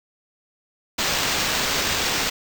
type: noise with sample-and-hold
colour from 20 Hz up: white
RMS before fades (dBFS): -23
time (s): 0.98-2.3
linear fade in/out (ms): 10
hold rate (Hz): 11025
effects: none